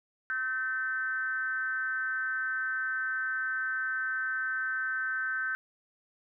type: tone with frequency modulation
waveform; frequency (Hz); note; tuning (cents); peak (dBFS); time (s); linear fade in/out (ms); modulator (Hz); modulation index
sine; 1541; G6; -30; -29; 0.3-5.55; 0; 244; 0.59
effects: none